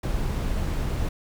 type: noise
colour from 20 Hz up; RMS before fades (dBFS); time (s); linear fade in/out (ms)
brown; -26; 0.03-1.09; 5
effects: none